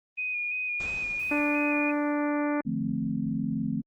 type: tone with vibrato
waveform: sine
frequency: 2468 Hz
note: D#7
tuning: 15 cents flat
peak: -28 dBFS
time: 0.17-1.92 s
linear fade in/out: 20 ms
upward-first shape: square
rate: 2.9 Hz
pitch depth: 22 cents each way
type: noise with exponential decay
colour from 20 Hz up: pink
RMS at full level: -39 dBFS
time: 0.8-2.55 s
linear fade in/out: 2 ms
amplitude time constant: 380 ms
type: harmonic tone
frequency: 293.7 Hz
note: D4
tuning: in tune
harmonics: 1 / 2 / 3 / 4 / 5 / 6 / 7 / 8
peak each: -26 / -32 / -36 / -38 / -40 / -42 / -43 / -44 dBFS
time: 1.31-2.61 s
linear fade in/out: 5 ms
type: chord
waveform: sine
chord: D minor seventh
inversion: none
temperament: equal with one note detuned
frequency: 150.7 / 174.61 / 220 / 261.6 Hz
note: D3 / F3 / A3 / C4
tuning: +45 / 0 / 0 / 0 cents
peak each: -34 / -34 / -30 / -32 dBFS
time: 2.65-3.82 s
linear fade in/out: 20 ms
effects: Opus 24 kbps